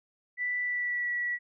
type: tone with pitch glide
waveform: sine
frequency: 1975.5 to 1940.4 Hz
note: B6 to B6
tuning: 0 to -31 cents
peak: -28 dBFS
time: 0.37-1.39 s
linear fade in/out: 50 ms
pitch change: -31 cents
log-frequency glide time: 0.61-1.11 s
effects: none